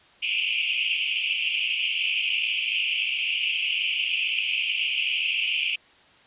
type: band-pass noise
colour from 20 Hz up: pink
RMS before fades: -26 dBFS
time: 0.22-5.76 s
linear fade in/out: 10 ms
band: 2400 to 3100 Hz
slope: 96 dB/octave
effects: white hiss -55 dBFS RMS until 6.26 s + resampled to 8000 Hz